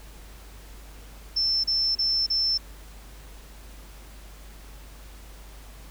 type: tone bursts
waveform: sine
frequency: 5330 Hz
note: E8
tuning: 18 cents sharp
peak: -21 dBFS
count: 4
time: 1.36-2.579 s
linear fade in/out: 10 ms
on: 280 ms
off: 33 ms
effects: added 50 Hz sine -43 dBFS peak until 5.9 s + pink hiss -50 dBFS RMS until 5.9 s